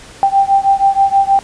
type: beating tone pair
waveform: sine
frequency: 784 / 790.3 Hz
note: G5 / G5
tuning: 0 / +14 cents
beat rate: 6.3 Hz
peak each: -11 / -12 dBFS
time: 0.23-1.39 s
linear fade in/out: 0 ms
effects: pink hiss -37 dBFS RMS until 1.43 s + resampled to 22050 Hz